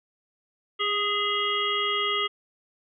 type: harmonic tone with a mistuned harmonic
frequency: 409 Hz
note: G#4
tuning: 26 cents flat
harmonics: 1 / 3 / 5 / 7 / 8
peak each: -32 / -28 / -31 / -30 / -29 dBFS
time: 0.79-2.28 s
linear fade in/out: 20 ms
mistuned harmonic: 3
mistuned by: +30 cents
effects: none